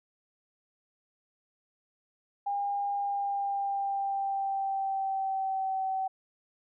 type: tone with pitch glide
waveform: sine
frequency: 806 to 764.3 Hz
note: G5 to G5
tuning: +48 to -44 cents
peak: -28 dBFS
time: 2.46-6.08 s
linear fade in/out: 10 ms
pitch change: -92 cents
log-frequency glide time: 2.94-5.83 s
effects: none